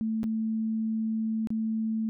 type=tone with dropouts; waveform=sine; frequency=221.2 Hz; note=A3; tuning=9 cents sharp; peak=-26 dBFS; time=0.01-2.09 s; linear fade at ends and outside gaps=0 ms; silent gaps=0.232-0.24 / 1.472-1.504 s; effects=none